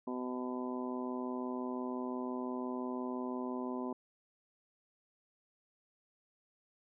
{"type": "harmonic tone", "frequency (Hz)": 125.8, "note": "B2", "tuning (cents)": 32, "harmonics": [2, 3, 4, 5, 6, 7, 8], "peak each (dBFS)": [-38, -42, -49, -47, -53, -49, -46], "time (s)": [0.07, 3.93], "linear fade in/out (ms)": 5, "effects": []}